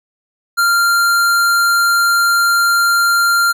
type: tone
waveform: square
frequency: 1390 Hz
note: F6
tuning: 9 cents flat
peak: -11 dBFS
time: 0.57-3.53 s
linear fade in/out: 20 ms
effects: none